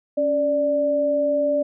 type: tone pair together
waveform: sine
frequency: 278.8 / 587.3 Hz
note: C#4 / D5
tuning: +10 / 0 cents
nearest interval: octave + minor second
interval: 1290 cents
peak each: -26 / -18 dBFS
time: 0.17-1.63 s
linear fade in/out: 10 ms
effects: none